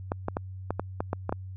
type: clicks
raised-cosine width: 1 ms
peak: -14 dBFS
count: 9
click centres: 0.119 / 0.284 / 0.369 / 0.706 / 0.796 / 1.005 / 1.131 / 1.294 / 1.325 s
effects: added 94 Hz sine -37 dBFS peak until 1.56 s